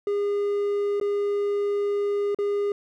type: tone with dropouts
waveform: triangle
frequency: 407.2 Hz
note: G#4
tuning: 34 cents flat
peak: -20 dBFS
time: 0.07-2.72 s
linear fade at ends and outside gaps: 2 ms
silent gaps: 1-1.012 / 2.347-2.387 s
effects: none